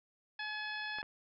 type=harmonic tone; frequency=851 Hz; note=G#5; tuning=42 cents sharp; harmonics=1 / 2 / 3 / 4 / 5 / 6; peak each=-46 / -40 / -46 / -47 / -51 / -52 dBFS; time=0.39-1.02 s; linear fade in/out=5 ms
type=clicks; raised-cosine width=0.5 ms; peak=-31 dBFS; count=2; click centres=0.986 / 1.029 s
effects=none